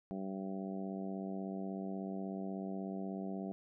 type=harmonic tone; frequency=96.4 Hz; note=G2; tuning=28 cents flat; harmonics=2 / 3 / 4 / 5 / 6 / 7 / 8; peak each=-40 / -46 / -47 / -53 / -54 / -48 / -55 dBFS; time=0.11-3.52 s; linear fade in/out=0 ms; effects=none